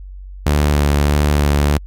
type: tone with vibrato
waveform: sawtooth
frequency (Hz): 73.1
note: D2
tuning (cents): -7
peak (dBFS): -8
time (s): 0.46-1.78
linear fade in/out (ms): 5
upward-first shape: sine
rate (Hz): 1.6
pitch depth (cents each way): 20
effects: added 47 Hz sine -30 dBFS peak until 1.86 s